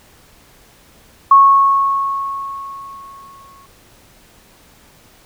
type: tone with exponential decay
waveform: sine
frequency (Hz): 1100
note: C#6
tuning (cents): -14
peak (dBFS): -3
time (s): 1.31-3.66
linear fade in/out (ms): 5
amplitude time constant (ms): 510
effects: pink hiss -48 dBFS RMS until 5.25 s